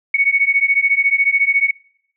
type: beating tone pair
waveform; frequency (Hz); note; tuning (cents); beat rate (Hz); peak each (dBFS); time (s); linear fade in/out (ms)
sine; 2217 / 2231; C#7 / C#7; 0 / +11; 14; -15; 0.14-1.71; 5
effects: noise-tail reverb RT60 0.7 s tail -25 dB re dry